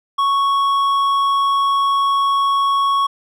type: tone with hard clipping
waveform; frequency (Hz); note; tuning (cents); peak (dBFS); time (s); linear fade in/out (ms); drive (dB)
sine; 1108.7; C#6; 0; -15; 0.18-3.07; 10; 6
effects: none